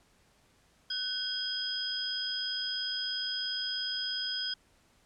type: tone cluster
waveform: sine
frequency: 1514 / 3257 / 5000 Hz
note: F#6 / G#7 / D#8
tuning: +39 / -34 / +8 cents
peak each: -40 / -36 / -34 dBFS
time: 0.9-4.54 s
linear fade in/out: 5 ms
effects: pink hiss -66 dBFS RMS until 5.05 s + low-pass 10000 Hz 12 dB/octave